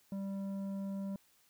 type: tone with tanh clipping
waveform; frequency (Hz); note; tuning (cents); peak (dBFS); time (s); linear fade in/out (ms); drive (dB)
sine; 196; G3; 0; -38; 0.12-1.16; 2; 9
effects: white hiss -69 dBFS RMS until 1.49 s